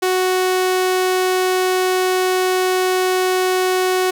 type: tone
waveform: sawtooth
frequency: 370 Hz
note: F#4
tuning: in tune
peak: -11 dBFS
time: 0.02-4.11 s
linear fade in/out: 10 ms
effects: none